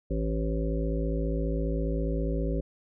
harmonic tone, 54.8 Hz, A1, 6 cents flat, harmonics 1 / 3 / 5 / 7 / 9 / 10, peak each -28 / -33 / -35 / -36 / -38 / -38 dBFS, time 0.1-2.61 s, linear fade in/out 10 ms, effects none

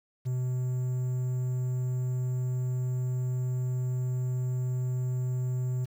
triangle tone with quantisation, 126.7 Hz, B2, 45 cents sharp, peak -25 dBFS, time 0.25-5.86 s, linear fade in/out 20 ms, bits 9, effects none

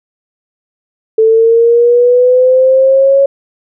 sine linear sweep, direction up, 440 to 554.4 Hz, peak -4 dBFS, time 1.18-3.26 s, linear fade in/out 5 ms, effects none

